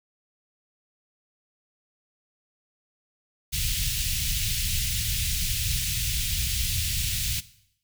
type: band-stop noise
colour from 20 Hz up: pink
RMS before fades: -27 dBFS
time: 3.52-7.41 s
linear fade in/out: 20 ms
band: 130 to 2600 Hz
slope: 24 dB/octave
effects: noise-tail reverb RT60 0.7 s tail -17 dB re dry